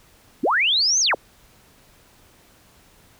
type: linear two-way sweep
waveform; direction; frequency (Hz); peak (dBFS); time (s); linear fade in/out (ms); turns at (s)
sine; up then down; 174.61 to 6540 to 174.61; -16; 0.43-1.15; 10; 1
effects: pink hiss -54 dBFS RMS until 3.19 s